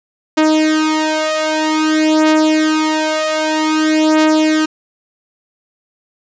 sawtooth beating tone pair, 311.1 / 311.62 Hz, D#4 / D#4, 0 / +3 cents, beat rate 0.52 Hz, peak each -11 / -10 dBFS, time 0.37-4.66 s, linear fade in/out 10 ms, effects resampled to 16000 Hz + 7-bit

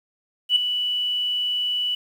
sine tone with ADSR envelope, 2960 Hz, F#7, in tune, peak -11 dBFS, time 0.49-1.95 s, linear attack 71 ms, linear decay 3 ms, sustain -10 dB, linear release 5 ms, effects tanh soft clip ceiling -8 dBFS + 8-bit

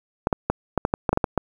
clicks, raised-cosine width 1 ms, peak -5 dBFS, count 11, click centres 0.271 / 0.328 / 0.5 / 0.777 / 0.851 / 0.939 / 1.092 / 1.13 / 1.174 / 1.242 / 1.377 s, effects 7-bit

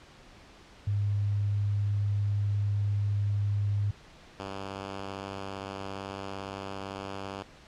sine / 5% pulse tone pair in turn, 102 / 97.68 Hz, G#2 / G2, -31 / -6 cents, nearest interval minor second, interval 75 cents, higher first, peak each -25 dBFS, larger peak neither, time 0.87-3.91 / 4.39-7.43 s, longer neither, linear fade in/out 5 ms, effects pink hiss -53 dBFS RMS until 7.67 s + low-pass 5000 Hz 12 dB/octave

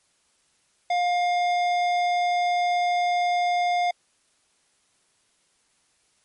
triangle tone with hard clipping, 708 Hz, F5, 23 cents sharp, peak -22 dBFS, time 0.9-3.91 s, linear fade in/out 5 ms, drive 16 dB, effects white hiss -66 dBFS RMS until 6.24 s + MP3 48 kbps

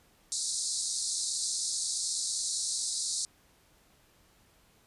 white band-pass noise, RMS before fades -33 dBFS, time 0.32-3.25 s, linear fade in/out 0 ms, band 3900 to 9600 Hz, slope 96 dB/octave, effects pink hiss -64 dBFS RMS until 4.86 s + resampled to 32000 Hz

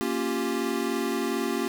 square chord, G half-diminished seventh, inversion first, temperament equal, 233.1 / 277.2 / 349.2 / 392 Hz, Bb3 / Db4 / F4 / G4, 0 / 0 / 0 / 0 cents, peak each -32 dBFS, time 0.01-1.68 s, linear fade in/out 0 ms, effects none

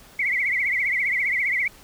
sine tone with vibrato, 2112 Hz, C7, 16 cents sharp, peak -20 dBFS, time 0.19-1.68 s, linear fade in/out 5 ms, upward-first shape triangle, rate 15 Hz, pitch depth 160 cents each way, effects pink hiss -49 dBFS RMS until 1.83 s

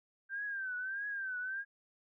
sine tone with vibrato, 1568 Hz, G6, in tune, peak -36 dBFS, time 0.29-1.65 s, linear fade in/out 50 ms, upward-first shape triangle, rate 1.6 Hz, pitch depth 120 cents each way, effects none

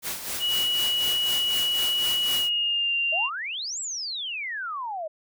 white noise with tremolo, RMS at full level -30 dBFS, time 0.02-2.5 s, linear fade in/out 50 ms, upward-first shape sine, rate 4 Hz, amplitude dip 60%
sine tone with pitch glide, 2925 to 2780 Hz, F#7 to F7, -21 to -9 cents, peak -22 dBFS, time 0.39-3.3 s, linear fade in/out 50 ms, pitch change -88 cents, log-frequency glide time 2.25-2.95 s
sine exponential two-way sweep, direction up then down, 604 to 7902 to 604 Hz, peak -29 dBFS, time 3.12-5.08 s, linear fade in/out 10 ms, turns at 3.8 s
effects none

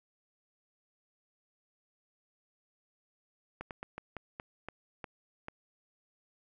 slowing click train, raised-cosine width 0.5 ms, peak -25 dBFS, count 9, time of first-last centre 3.61-5.484 s, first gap 98 ms, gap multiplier 1.24, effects none

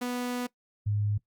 sawtooth / sine tone pair in turn, 246.3 / 103.74 Hz, B3 / G#2, -5 / -1 cents, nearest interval octave + minor third, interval 1496 cents, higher first, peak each -26 / -25 dBFS, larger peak second, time 0.01-0.47 / 0.86-1.18 s, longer first, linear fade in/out 10 ms, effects noise-tail reverb RT60 0.1 s tail -20 dB re dry + Opus 48 kbps

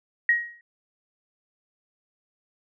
sine tone with exponential decay, 1890 Hz, A#6, 23 cents sharp, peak -14 dBFS, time 0.29-0.61 s, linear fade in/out 2 ms, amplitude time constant 68 ms, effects none

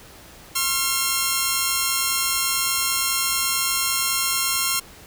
5% pulse tone pair together, 1071 / 1370 Hz, C6 / F6, +40 / -34 cents, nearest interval major third, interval 426 cents, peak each -11 dBFS, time 0.55-4.8 s, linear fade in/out 10 ms, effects pink hiss -45 dBFS RMS until 5.06 s

